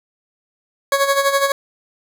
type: tone with tremolo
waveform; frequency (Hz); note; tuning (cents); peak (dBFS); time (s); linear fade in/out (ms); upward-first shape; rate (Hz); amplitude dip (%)
20% pulse; 554.4; C#5; 0; -7; 0.92-1.52; 2; sine; 12; 65
effects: none